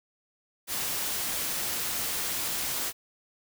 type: noise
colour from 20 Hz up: white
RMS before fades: -31 dBFS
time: 0.67-2.93 s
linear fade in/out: 50 ms
effects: none